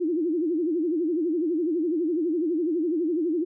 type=tone with vibrato; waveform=sine; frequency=329.6 Hz; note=E4; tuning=in tune; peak=-22 dBFS; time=0-3.45 s; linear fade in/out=20 ms; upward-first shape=sine; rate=12 Hz; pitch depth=160 cents each way; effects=none